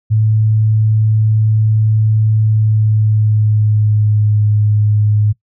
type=tone with pitch glide; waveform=sine; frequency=108.8 to 105.4 Hz; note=A2 to G#2; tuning=-19 to +26 cents; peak=-9 dBFS; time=0.1-5.33 s; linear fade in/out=20 ms; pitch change=-55 cents; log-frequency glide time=2.4-4.44 s; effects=noise-tail reverb RT60 0.1 s tail -19 dB re dry